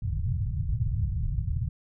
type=low-pass noise; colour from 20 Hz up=white; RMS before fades=-28 dBFS; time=0.02-1.69 s; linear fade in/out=5 ms; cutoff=140 Hz; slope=48 dB/octave; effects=none